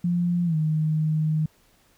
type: tone with pitch glide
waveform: sine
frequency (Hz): 174.61 to 155.56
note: F3 to D#3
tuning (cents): 0 to 0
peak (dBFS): -20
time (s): 0.04-1.46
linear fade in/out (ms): 5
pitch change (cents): -200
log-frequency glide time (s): 0.45-0.56
effects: pink hiss -61 dBFS RMS until 1.97 s